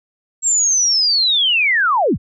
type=linear sweep; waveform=sine; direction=down; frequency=7610 to 32.9 Hz; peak=-12 dBFS; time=0.42-2.18 s; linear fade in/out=50 ms; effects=none